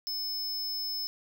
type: tone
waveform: square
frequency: 5220 Hz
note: E8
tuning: 18 cents flat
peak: -32 dBFS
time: 0.07-1.07 s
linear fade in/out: 0 ms
effects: none